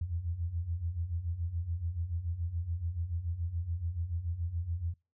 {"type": "beating tone pair", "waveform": "sine", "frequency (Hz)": [80.5, 87.5], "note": ["E2", "F2"], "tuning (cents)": [-41, 4], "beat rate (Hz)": 7, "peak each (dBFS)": [-38, -33], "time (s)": [0.01, 4.94], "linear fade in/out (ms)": 5, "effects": ["noise-tail reverb RT60 0.3 s tail -26 dB re dry"]}